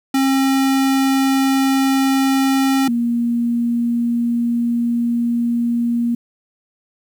square / sine tone pair in turn, 269 / 236.4 Hz, C4 / A#3, +48 / +24 cents, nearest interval major second, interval 224 cents, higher first, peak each -14 / -15 dBFS, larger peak first, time 0.14-2.88 / 2.88-6.15 s, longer second, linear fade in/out 5 ms, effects 8-bit

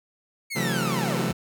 sawtooth linear sweep, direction down, 2248 to 33.7 Hz, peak -26 dBFS, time 0.5-1.33 s, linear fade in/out 20 ms
sawtooth chord, F# half-diminished seventh, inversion second, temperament just, 133.2 / 166.5 / 185 / 222 Hz, C3 / E3 / F#3 / A3, +31 / +18 / 0 / +16 cents, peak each -26 dBFS, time 0.55-1.33 s, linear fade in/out 20 ms
effects none

